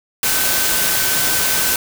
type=tone in noise; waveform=sine; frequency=1528 Hz; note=G6; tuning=45 cents flat; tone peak=-26 dBFS; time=0.23-1.76 s; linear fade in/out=2 ms; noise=white; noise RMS=-17 dBFS; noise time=0.23-1.76 s; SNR=-12 dB; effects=none